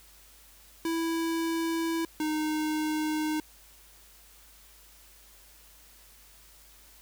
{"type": "tone pair in turn", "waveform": "square", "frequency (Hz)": [329.6, 308.2], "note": ["E4", "D#4"], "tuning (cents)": [0, -16], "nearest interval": "minor second", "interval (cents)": 116, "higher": "first", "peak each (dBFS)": -28, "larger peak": "neither", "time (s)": [[0.85, 2.05], [2.2, 3.4]], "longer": "neither", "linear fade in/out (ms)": 2, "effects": ["added 50 Hz sine -59 dBFS peak until 7.01 s", "white hiss -56 dBFS RMS until 7.01 s"]}